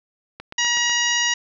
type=click train; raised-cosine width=0.3 ms; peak=-18 dBFS; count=5; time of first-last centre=0.4-0.896 s; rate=8.06 Hz
type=harmonic tone; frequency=956 Hz; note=A#5; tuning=43 cents sharp; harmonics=1 / 2 / 3 / 4 / 5 / 6 / 7; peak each=-30 / -22 / -23 / -29 / -31 / -25 / -29 dBFS; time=0.58-1.34 s; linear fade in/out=5 ms
effects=none